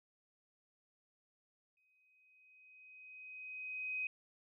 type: tone with exponential growth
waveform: sine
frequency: 2517 Hz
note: D#7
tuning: 19 cents sharp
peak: -35 dBFS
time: 1.77-4.07 s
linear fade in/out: 2 ms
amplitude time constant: 500 ms
effects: none